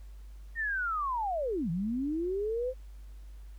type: linear two-way sweep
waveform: sine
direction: down then up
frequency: 1864.7 to 157.7 to 525 Hz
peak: -29 dBFS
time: 0.55-2.74 s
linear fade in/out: 50 ms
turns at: 1.7 s
effects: added 50 Hz sine -44 dBFS peak until 3.58 s + pink hiss -66 dBFS RMS until 3.58 s